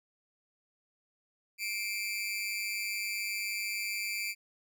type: tone with amplitude modulation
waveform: sawtooth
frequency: 2349 Hz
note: D7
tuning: in tune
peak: -26 dBFS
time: 1.58-4.35 s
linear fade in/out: 50 ms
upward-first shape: sine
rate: 207 Hz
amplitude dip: 80%
effects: none